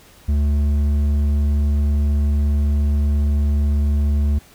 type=tone with hard clipping; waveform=sine; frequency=72.8 Hz; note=D2; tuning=15 cents flat; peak=-16 dBFS; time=0.28-4.39 s; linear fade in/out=10 ms; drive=6 dB; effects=pink hiss -48 dBFS RMS until 4.54 s